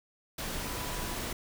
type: tone in noise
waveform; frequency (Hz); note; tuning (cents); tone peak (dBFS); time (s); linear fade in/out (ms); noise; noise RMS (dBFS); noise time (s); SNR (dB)
sine; 990; B5; +4; -45; 0.64-1.15; 5; pink; -36; 0.38-1.33; -12
effects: none